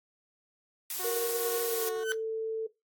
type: noise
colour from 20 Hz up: blue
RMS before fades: -34 dBFS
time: 0.9-1.89 s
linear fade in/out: 2 ms
type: tone with tremolo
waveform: 15% pulse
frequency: 367.2 Hz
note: F#4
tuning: 13 cents flat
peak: -32 dBFS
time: 0.99-2.04 s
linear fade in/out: 5 ms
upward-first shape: sine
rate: 2.4 Hz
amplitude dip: 35%
type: tone with pitch glide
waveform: sine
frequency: 466.2 to 444.1 Hz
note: A#4 to A4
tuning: 0 to +16 cents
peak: -29 dBFS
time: 1.04-2.67 s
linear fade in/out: 10 ms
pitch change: -84 cents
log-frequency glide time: 1.65-1.9 s
type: tone with exponential growth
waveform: 35% pulse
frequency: 1521 Hz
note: F#6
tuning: 47 cents sharp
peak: -25 dBFS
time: 1.92-2.12 s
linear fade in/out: 0 ms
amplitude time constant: 42 ms
effects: noise-tail reverb RT60 0.2 s tail -17 dB re dry + AAC 64 kbps